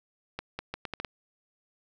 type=accelerating click train; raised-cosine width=0.3 ms; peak=-18 dBFS; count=7; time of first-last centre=0.39-1.048 s; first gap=200 ms; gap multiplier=0.75; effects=none